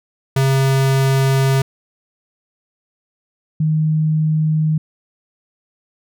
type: tone pair in turn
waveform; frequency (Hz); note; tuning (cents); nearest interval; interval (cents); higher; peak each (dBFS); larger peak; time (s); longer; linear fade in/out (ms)
square / sine; 134.7 / 155.8; C#3 / D#3; -49 / +3; minor third; 252; second; -13; neither; 0.36-1.62 / 3.6-4.78; first; 5
effects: none